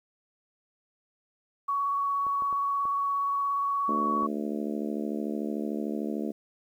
sine tone with vibrato, 1121 Hz, C#6, 19 cents sharp, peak -25 dBFS, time 1.68-4.27 s, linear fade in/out 10 ms, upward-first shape square, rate 17 Hz, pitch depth 9 cents each way
clicks, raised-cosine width 1 ms, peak -29 dBFS, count 5, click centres 2.267 / 2.422 / 2.527 / 2.854 / 4.229 s
harmonic tone, 73.42 Hz, D2, in tune, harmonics 3 / 4 / 5 / 6 / 7 / 8 / 9, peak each -32 / -34 / -37 / -40 / -43 / -44 / -44 dBFS, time 3.88-6.32 s, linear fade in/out 10 ms
effects 10-bit

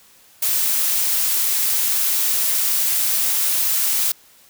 blue noise, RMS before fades -19 dBFS, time 0.42-4.12 s, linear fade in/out 5 ms, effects white hiss -51 dBFS RMS until 4.49 s

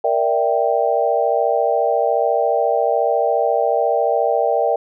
sine chord, E half-diminished seventh, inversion second, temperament equal with one note detuned, 466.2 / 587.3 / 661.5 / 784 Hz, Bb4 / D5 / E5 / G5, 0 / 0 / +6 / 0 cents, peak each -20 dBFS, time 0.04-4.76 s, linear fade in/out 5 ms, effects none

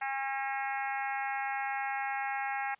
harmonic tone with a mistuned harmonic, 270.8 Hz, C#4, 40 cents flat, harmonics 3 / 4 / 5 / 6 / 7 / 8 / 9 / 10, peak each -34 / -45 / -44 / -40 / -41 / -41 / -47 / -51 dBFS, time 0.01-2.75 s, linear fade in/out 10 ms, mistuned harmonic 10, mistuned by -16 cents, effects white hiss -66 dBFS RMS until 2.79 s + resampled to 8000 Hz

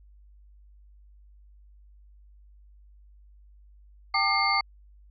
sine tone cluster, 788 / 899 / 1198 / 2124 / 4520 Hz, G5 / A5 / D6 / C7 / C#8, +9 / +37 / +34 / +25 / +33 cents, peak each -29 / -32 / -27 / -26 / -28 dBFS, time 4.14-4.61 s, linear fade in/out 5 ms, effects added 50 Hz sine -51 dBFS peak until 5.1 s

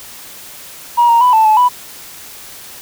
sine tone with pitch steps, 953 / 932 / 993 / 882 / 863 / 988 Hz, A#5 / A#5 / B5 / A5 / A5 / B5, +38 / -1 / +9 / +4 / -34 / 0 cents, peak -5 dBFS, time 0.97-1.69 s, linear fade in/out 20 ms, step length 120 ms, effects tanh soft clip ceiling -3 dBFS + white hiss -34 dBFS RMS until 2.81 s

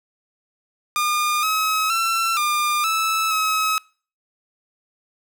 sawtooth tone with pitch steps, 1211 / 1279 / 1345 / 1202 / 1309 / 1281 Hz, D#6 / D#6 / E6 / D6 / E6 / E6, -47 / +47 / +34 / +40 / -13 / -50 cents, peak -15 dBFS, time 0.96-3.78 s, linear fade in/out 0 ms, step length 470 ms, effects noise-tail reverb RT60 0.4 s tail -25 dB re dry

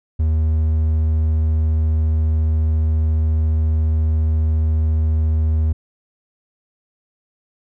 triangle tone, 78.6 Hz, D#2, 18 cents sharp, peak -12 dBFS, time 0.19-5.73 s, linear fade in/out 10 ms, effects none

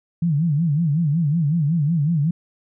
sine tone with vibrato, 156.4 Hz, D#3, 9 cents sharp, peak -16 dBFS, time 0.22-2.31 s, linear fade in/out 5 ms, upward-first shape sine, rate 5.4 Hz, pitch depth 180 cents each way, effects none

